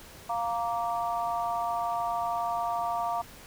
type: harmonic tone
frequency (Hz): 233.1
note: A#3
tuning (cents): 0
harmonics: 3 / 4 / 5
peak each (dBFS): -30 / -32 / -34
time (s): 0.29-3.22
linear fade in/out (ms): 10
effects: pink hiss -49 dBFS RMS until 3.46 s